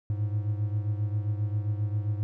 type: beating tone pair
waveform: triangle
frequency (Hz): 103.2 / 110.7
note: G#2 / A2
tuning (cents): -10 / +11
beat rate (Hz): 7.5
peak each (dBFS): -25 / -31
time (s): 0.1-2.23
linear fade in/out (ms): 0
effects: none